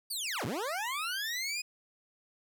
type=linear two-way sweep; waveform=20% pulse; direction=down then up; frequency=4753 to 92.5 to 2511 Hz; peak=-28 dBFS; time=0.1-1.62 s; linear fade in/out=10 ms; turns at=0.45 s; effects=none